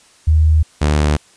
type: tone pair in turn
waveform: sine / sawtooth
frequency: 78.3 / 74.72 Hz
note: D#2 / D2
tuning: +11 / +30 cents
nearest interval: minor second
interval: 81 cents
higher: first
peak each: -8 dBFS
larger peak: neither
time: 0.27-0.63 / 0.81-1.17 s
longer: neither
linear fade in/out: 10 ms
effects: white hiss -49 dBFS RMS until 1.36 s + resampled to 22050 Hz